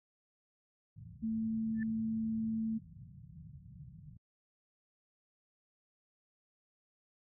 white low-pass noise, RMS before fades -50 dBFS, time 0.96-4.17 s, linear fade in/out 5 ms, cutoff 170 Hz, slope 48 dB/octave
sine tone, 222.3 Hz, A3, 18 cents sharp, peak -32 dBFS, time 1.22-2.79 s, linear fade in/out 20 ms
sine tone with exponential growth, 1762 Hz, A6, 2 cents sharp, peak -40 dBFS, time 1.74-1.83 s, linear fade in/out 2 ms, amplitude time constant 19 ms
effects high-pass 80 Hz 12 dB/octave

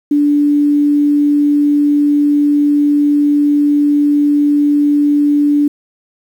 sine tone, 291.4 Hz, D4, 13 cents flat, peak -8 dBFS, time 0.11-5.68 s, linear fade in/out 5 ms, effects 7-bit

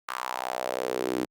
sawtooth tone with high-pass filter sweep, 63 Hz, B1, 35 cents sharp, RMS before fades -31 dBFS, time 0.08-1.25 s, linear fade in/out 5 ms, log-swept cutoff 1200 to 300 Hz, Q 3.3, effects Opus 48 kbps

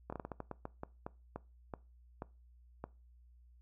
slowing click train, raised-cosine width 1 ms, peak -27 dBFS, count 15, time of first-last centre 0.1-2.84 s, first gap 25 ms, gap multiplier 1.28, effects noise-tail reverb RT60 0.3 s tail -21 dB re dry + added 60 Hz sine -59 dBFS peak until 3.61 s

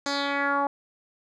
10% pulse tone with low-pass filter sweep, 281.8 Hz, C#4, 29 cents sharp, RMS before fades -26 dBFS, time 0.06-0.67 s, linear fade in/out 2 ms, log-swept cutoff 6100 to 870 Hz, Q 3.2, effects none

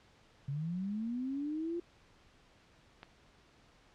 sine linear sweep, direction up, 134.2 to 349.2 Hz, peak -34 dBFS, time 0.48-1.8 s, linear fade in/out 5 ms
click, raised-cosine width 0.3 ms, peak -31 dBFS, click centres 3.031 s
effects pink hiss -64 dBFS RMS until 3.94 s + low-pass 5000 Hz 12 dB/octave

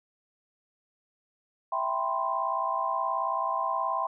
sine chord, C major seventh, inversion first, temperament equal, 659.3 / 784 / 987.8 / 1046.5 Hz, E5 / G5 / B5 / C6, 0 / 0 / 0 / 0 cents, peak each -34 / -33 / -33 / -29 dBFS, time 1.72-4.07 s, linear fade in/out 5 ms, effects none

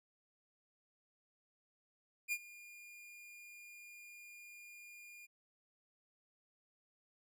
45% pulse tone with ADSR envelope, 2419 Hz, D#7, 49 cents flat, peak -33 dBFS, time 2.28-5.27 s, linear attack 42 ms, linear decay 56 ms, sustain -20 dB, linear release 23 ms, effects none

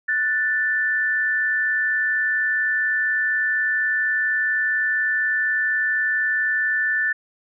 sine tone pair together, 1480 / 1767.9 Hz, F#6 / A6, 0 / +8 cents, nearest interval minor third, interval 308 cents, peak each -26 / -19 dBFS, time 0.08-7.13 s, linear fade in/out 10 ms, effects none

